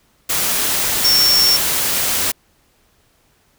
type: tone in noise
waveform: sine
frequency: 5460 Hz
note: F8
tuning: 40 cents flat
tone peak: -11 dBFS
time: 1.04-1.57 s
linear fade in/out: 10 ms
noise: white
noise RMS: -18 dBFS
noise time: 0.29-2.32 s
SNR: +4 dB
effects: pink hiss -58 dBFS RMS until 3.58 s